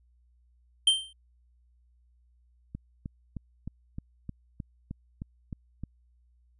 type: tone with exponential decay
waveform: square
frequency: 3136 Hz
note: G7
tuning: in tune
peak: -16 dBFS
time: 0.87-1.13 s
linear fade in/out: 5 ms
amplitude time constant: 56 ms
type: click train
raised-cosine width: 5 ms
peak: -24 dBFS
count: 11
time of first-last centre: 2.75-5.836 s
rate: 3.24 Hz
effects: added 60 Hz sine -61 dBFS peak until 6.59 s + resampled to 24000 Hz